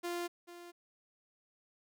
sawtooth tone with echo, 347.9 Hz, F4, 7 cents flat, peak -32 dBFS, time 0.03-0.28 s, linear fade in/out 20 ms, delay 440 ms, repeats 1, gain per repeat -13 dB, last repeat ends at 0.72 s, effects none

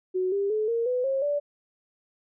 sine tone with pitch steps, 370 / 398.9 / 430 / 463.5 / 499.6 / 538.6 / 580.6 Hz, F#4 / G4 / A4 / A#4 / B4 / C#5 / D5, 0 / +30 / -40 / -10 / +20 / -50 / -20 cents, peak -23 dBFS, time 0.14-1.4 s, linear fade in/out 20 ms, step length 180 ms, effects none

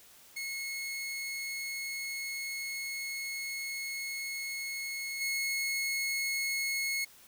sawtooth tone with level steps, 2176 Hz, C#7, 33 cents flat, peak -32 / -27 dBFS, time 0.36-7.05 s, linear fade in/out 10 ms, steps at 5.2 s, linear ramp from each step 20 ms, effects white hiss -57 dBFS RMS until 7.27 s

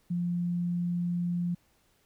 sine tone, 174.61 Hz, F3, in tune, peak -27 dBFS, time 0.1-1.55 s, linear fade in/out 10 ms, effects pink hiss -68 dBFS RMS until 2.05 s

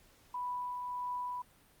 sine tone with tremolo, 987.8 Hz, B5, in tune, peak -34 dBFS, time 0.34-1.42 s, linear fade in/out 5 ms, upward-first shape triangle, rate 1.6 Hz, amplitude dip 30%, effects pink hiss -64 dBFS RMS until 1.8 s + Opus 48 kbps

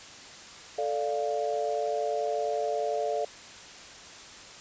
sine chord, D minor, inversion second, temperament equal, 440 / 587.3 / 698.5 Hz, A4 / D5 / F5, 0 / 0 / 0 cents, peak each -31 dBFS, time 0.78-3.25 s, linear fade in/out 5 ms, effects white hiss -46 dBFS RMS until 4.6 s + resampled to 16000 Hz

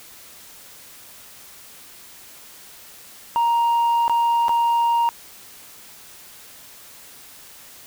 sine tone with dropouts, 936 Hz, A#5, 7 cents sharp, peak -13 dBFS, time 3.36-5.09 s, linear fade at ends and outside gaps 0 ms, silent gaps 4.08-4.096 / 4.483-4.493 s, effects tanh soft clip ceiling -15 dBFS + white hiss -44 dBFS RMS until 7.86 s

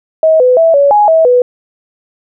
sine tone with pitch steps, 637 / 503 / 657 / 565 / 833 / 647 / 494.3 Hz, D#5 / B4 / E5 / C#5 / G#5 / E5 / B4, +41 / +32 / -6 / +33 / +5 / -32 / +1 cents, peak -4 dBFS, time 0.23-1.42 s, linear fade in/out 2 ms, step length 170 ms, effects none

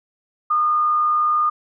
sine tone with frequency modulation, 1219 Hz, D#6, 36 cents flat, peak -15 dBFS, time 0.5-1.5 s, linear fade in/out 10 ms, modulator 81 Hz, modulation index 0.22, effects none

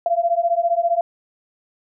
sine beating tone pair, 676 / 691 Hz, E5 / F5, +43 / -19 cents, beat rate 15 Hz, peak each -19 dBFS, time 0.06-1.01 s, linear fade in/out 2 ms, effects none

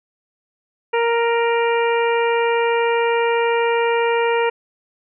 harmonic tone with a mistuned harmonic, 466.2 Hz, A#4, in tune, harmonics 1 / 2 / 3 / 4 / 5 / 6, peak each -17 / -21 / -28 / -28 / -27 / -31 dBFS, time 0.93-4.5 s, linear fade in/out 10 ms, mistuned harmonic 5, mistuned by +28 cents, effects none

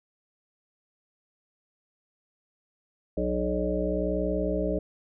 harmonic tone with a mistuned harmonic, 61.1 Hz, B1, 18 cents flat, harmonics 1 / 3 / 5 / 7 / 9 / 10, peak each -32 / -32 / -32 / -32 / -32 / -32 dBFS, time 3.17-4.79 s, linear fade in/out 5 ms, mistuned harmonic 7, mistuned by -19 cents, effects none

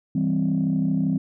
sine chord, C major, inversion first, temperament just, 163.52 / 196.22 / 261.6 Hz, E3 / G3 / C4, -14 / +2 / 0 cents, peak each -23 dBFS, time 0.15-1.18 s, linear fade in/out 5 ms, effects tanh soft clip ceiling -13 dBFS

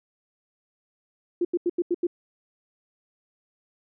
sine tone bursts, 349.2 Hz, F4, in tune, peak -20 dBFS, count 6, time 1.41-2.069 s, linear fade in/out 5 ms, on 39 ms, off 85 ms, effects none

